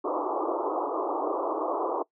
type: band-pass noise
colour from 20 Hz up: pink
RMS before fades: -29 dBFS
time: 0.04-2.03 s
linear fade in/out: 10 ms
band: 300 to 1200 Hz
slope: 96 dB/octave
effects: noise-tail reverb RT60 0.1 s tail -22 dB re dry